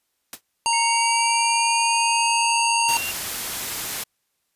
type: noise with exponential decay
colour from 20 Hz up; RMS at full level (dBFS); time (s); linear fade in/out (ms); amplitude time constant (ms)
white; -28; 0.33-0.41; 2; 17
type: harmonic tone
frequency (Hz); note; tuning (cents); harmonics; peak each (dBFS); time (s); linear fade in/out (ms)
927; A#5; -10; 1 / 3 / 5 / 7 / 9 / 10; -20 / -25 / -27 / -28 / -30 / -30; 0.66-2.97; 0
type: exponential sweep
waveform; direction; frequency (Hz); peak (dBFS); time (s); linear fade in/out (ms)
triangle; up; 2200 to 2780; -26; 0.73-3.11; 2
type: noise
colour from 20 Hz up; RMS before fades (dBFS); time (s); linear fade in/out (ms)
white; -28; 2.88-4.04; 10
effects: white hiss -73 dBFS RMS until 4.55 s + resampled to 32000 Hz